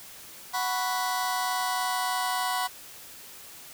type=chord; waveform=sawtooth; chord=F# suspended fourth; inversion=none; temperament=just; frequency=740 / 986.7 / 1110 Hz; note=F#5 / B5 / C#6; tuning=0 / -2 / +2 cents; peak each=-26 / -26 / -29 dBFS; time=0.53-2.68 s; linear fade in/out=20 ms; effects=white hiss -46 dBFS RMS until 3.73 s